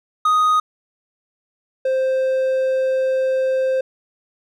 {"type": "tone pair in turn", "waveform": "triangle", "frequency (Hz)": [1246, 523.9], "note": ["D#6", "C5"], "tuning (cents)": [2, 2], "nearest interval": "octave + minor third", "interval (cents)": 1500, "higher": "first", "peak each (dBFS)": [-11, -14], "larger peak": "first", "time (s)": [[0.25, 0.6], [1.85, 3.81]], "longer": "second", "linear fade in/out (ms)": 5, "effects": []}